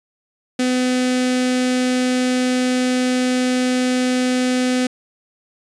sawtooth tone with notch filter, 252.6 Hz, B3, 39 cents sharp, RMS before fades -18 dBFS, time 0.59-4.87 s, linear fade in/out 5 ms, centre 980 Hz, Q 1.2, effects resampled to 22050 Hz

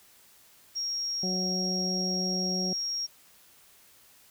sine tone, 5588 Hz, F8, in tune, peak -29 dBFS, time 0.75-3.07 s, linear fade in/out 20 ms
harmonic tone, 185 Hz, F#3, in tune, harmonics 1 / 2 / 3 / 4, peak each -31 / -37 / -41 / -43 dBFS, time 1.23-2.73 s, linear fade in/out 2 ms
effects white hiss -58 dBFS RMS until 4.3 s

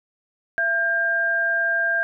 sine tone pair together, 672.3 / 1599 Hz, E5 / G6, +34 / +34 cents, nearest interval octave + minor third, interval 1500 cents, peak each -27 / -19 dBFS, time 0.58-2.03 s, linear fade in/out 0 ms, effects none

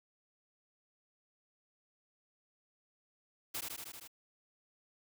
white noise with echo, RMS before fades -39 dBFS, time 3.54-3.61 s, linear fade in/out 10 ms, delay 78 ms, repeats 6, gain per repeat -2 dB, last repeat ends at 4.078 s, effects none

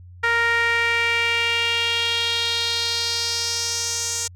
sawtooth tone with band-pass filter sweep, 466.2 Hz, A#4, in tune, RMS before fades -22 dBFS, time 0.23-4.28 s, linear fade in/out 10 ms, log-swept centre 1700 to 6900 Hz, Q 3.2, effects added 89 Hz sine -40 dBFS peak until 4.35 s

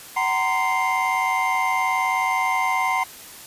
triangle tone cluster, 755 / 934 / 1033 / 2099 Hz, F#5 / A#5 / C6 / C7, +35 / +3 / -22 / +5 cents, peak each -23 dBFS, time 0.16-3.04 s, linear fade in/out 10 ms, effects white hiss -41 dBFS RMS until 3.46 s + resampled to 32000 Hz

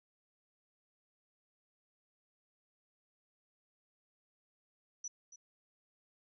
sine tone with echo, 5920 Hz, F#8, in tune, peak -39 dBFS, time 5.04-5.08 s, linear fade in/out 5 ms, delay 280 ms, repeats 1, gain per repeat -13 dB, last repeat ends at 5.36 s, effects none

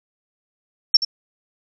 sine tone with echo, 5440 Hz, F8, 46 cents flat, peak -7 dBFS, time 0.94-0.97 s, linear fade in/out 5 ms, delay 79 ms, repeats 1, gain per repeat -12 dB, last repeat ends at 1.049 s, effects none

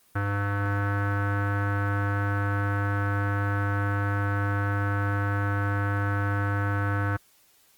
square tone with low-pass filter, 100.8 Hz, G2, 49 cents sharp, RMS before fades -26 dBFS, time 0.15-7.17 s, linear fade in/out 10 ms, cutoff 1500 Hz, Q 5.5, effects white hiss -61 dBFS RMS until 7.77 s + Opus 24 kbps

